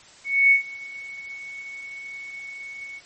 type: tone with ADSR envelope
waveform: sine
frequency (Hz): 2217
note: C#7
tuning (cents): 0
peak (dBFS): -11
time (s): 0.24-3.01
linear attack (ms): 270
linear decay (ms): 110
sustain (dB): -23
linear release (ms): 42
effects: white hiss -49 dBFS RMS until 3.05 s + MP3 32 kbps